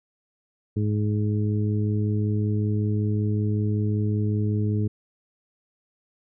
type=harmonic tone; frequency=105.3 Hz; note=G#2; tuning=24 cents sharp; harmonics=1 / 2 / 3 / 4; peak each=-22 / -28 / -32 / -34 dBFS; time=0.76-4.88 s; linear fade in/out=10 ms; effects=none